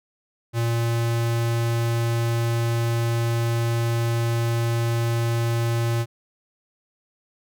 square tone, 116.54 Hz, A#2, in tune, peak -21 dBFS, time 0.53-6.06 s, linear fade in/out 50 ms, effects none

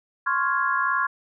sine chord, Db major seventh, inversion third, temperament equal, 1046.5 / 1108.7 / 1396.9 / 1661.2 Hz, C6 / Db6 / F6 / Ab6, 0 / 0 / 0 / 0 cents, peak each -26 dBFS, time 0.26-1.07 s, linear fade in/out 10 ms, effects none

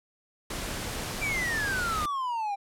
pink noise, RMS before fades -34 dBFS, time 0.5-2.06 s, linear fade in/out 5 ms
triangle exponential sweep, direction down, 2376 to 784 Hz, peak -26 dBFS, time 1.21-2.56 s, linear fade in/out 20 ms
effects low-pass 12000 Hz 12 dB/octave

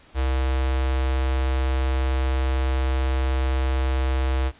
square tone with notch filter, 65.41 Hz, C2, in tune, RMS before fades -22 dBFS, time 0.14-4.52 s, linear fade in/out 50 ms, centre 190 Hz, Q 1.2, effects pink hiss -52 dBFS RMS until 4.59 s + resampled to 8000 Hz

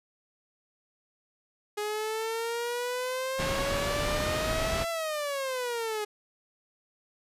sawtooth exponential two-way sweep, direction up then down, 415.3 to 672 to 415.3 Hz, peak -26 dBFS, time 1.77-6.05 s, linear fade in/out 10 ms, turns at 4.9 s
pink low-pass noise, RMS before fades -32 dBFS, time 3.38-4.85 s, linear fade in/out 20 ms, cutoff 5100 Hz, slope 12 dB/octave
effects resampled to 32000 Hz

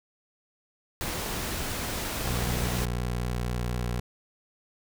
pink noise, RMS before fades -32 dBFS, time 1.01-2.85 s, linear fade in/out 0 ms
20% pulse tone with vibrato, 60.5 Hz, B1, 35 cents flat, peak -23 dBFS, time 2.24-4 s, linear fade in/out 5 ms, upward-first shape square, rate 4.1 Hz, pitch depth 12 cents each way
effects none

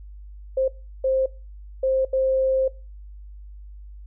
sine tone bursts at uneven times, 527 Hz, C5, 12 cents sharp, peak -18 dBFS, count 4, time 0.57-0.68 / 1.04-1.26 / 1.83-2.05 / 2.13-2.68 s, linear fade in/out 5 ms, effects noise-tail reverb RT60 0.3 s tail -20 dB re dry + added 50 Hz sine -38 dBFS peak until 4.06 s

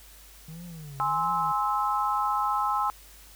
triangle tone with vibrato, 154.8 Hz, D#3, 9 cents flat, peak -37 dBFS, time 0.48-1.52 s, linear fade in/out 5 ms, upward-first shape triangle, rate 1.5 Hz, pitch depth 240 cents each way
sine chord, Ab augmented, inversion none, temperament equal with one note detuned, 830.6 / 1046.5 / 1302.6 Hz, Ab5 / C6 / E6, 0 / 0 / -21 cents, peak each -28 dBFS, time 1-2.9 s, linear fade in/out 0 ms
effects added 50 Hz sine -52 dBFS peak until 3.35 s + white hiss -52 dBFS RMS until 3.35 s

